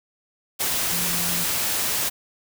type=tone in noise; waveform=sine; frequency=173.6 Hz; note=F3; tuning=10 cents flat; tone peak=-32 dBFS; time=0.91-1.45 s; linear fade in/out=20 ms; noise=white; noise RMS=-24 dBFS; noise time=0.59-2.1 s; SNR=-11 dB; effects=none